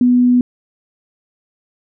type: tone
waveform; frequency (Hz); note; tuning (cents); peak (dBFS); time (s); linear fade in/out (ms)
sine; 246.9; B3; 0; -8; 0.01-0.41; 2
effects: none